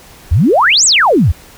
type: exponential two-way sweep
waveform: sine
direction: up then down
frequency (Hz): 67.7 to 8372 to 67.7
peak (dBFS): -6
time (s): 0.31-1.32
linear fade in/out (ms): 10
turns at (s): 0.85
effects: pink hiss -39 dBFS RMS until 1.57 s